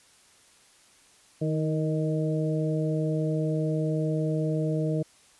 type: harmonic tone with a mistuned harmonic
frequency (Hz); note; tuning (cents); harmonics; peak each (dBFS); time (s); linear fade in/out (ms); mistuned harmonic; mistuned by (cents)
155.56; D#3; 0; 1 / 2 / 3 / 4; -26 / -31 / -32 / -34; 1.41-5.03; 10; 2; +28
effects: white hiss -58 dBFS RMS until 5.39 s + resampled to 24000 Hz